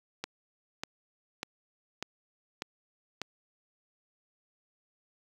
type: click train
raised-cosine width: 0.2 ms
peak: -17 dBFS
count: 6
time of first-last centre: 0.24-3.216 s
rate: 1.68 Hz
effects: high-pass 60 Hz 12 dB/octave + 8-bit